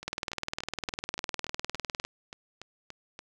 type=two click trains; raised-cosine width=0.2 ms; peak=-14 / -24 dBFS; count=40 / 12; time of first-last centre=0.08-2.05 / 0.03-3.191 s; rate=19.8 / 3.48 Hz; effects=none